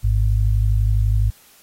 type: tone pair together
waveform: sine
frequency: 52.15 / 104.3 Hz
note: G#1 / G#2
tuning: +8 / +8 cents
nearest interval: octave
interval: 1200 cents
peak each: -16 / -18 dBFS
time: 0.03-1.31 s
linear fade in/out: 20 ms
effects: white hiss -51 dBFS RMS until 1.62 s + AAC 48 kbps